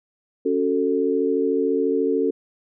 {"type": "chord", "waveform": "sine", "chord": "F# minor", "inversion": "second", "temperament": "just", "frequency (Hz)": [277.5, 370, 444], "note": ["C#4", "F#4", "A4"], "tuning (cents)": [2, 0, 16], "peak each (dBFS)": [-23, -24, -21], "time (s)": [0.45, 2.31], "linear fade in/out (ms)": 10, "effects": []}